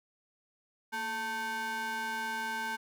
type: ring-modulated tone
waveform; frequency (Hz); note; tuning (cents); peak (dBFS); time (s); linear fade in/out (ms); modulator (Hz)
square; 329.6; E4; 0; -31; 0.92-2.77; 20; 1220
effects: none